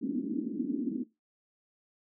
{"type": "band-pass noise", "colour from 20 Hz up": "pink", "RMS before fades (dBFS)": -33, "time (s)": [0.01, 1.04], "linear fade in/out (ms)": 20, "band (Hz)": [230, 310], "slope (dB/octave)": 48, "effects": ["noise-tail reverb RT60 0.2 s tail -17 dB re dry"]}